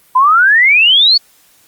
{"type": "exponential sweep", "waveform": "sine", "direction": "up", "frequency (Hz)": [987.8, 4540], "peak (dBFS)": -5, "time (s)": [0.15, 1.18], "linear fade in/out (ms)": 10, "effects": ["white hiss -49 dBFS RMS until 1.67 s", "Opus 32 kbps"]}